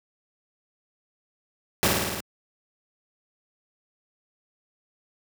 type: noise with echo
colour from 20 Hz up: pink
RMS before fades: -20 dBFS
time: 1.83-1.88 s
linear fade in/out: 0 ms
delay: 54 ms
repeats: 6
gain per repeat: -2 dB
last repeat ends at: 2.204 s
effects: high-pass 100 Hz 12 dB/octave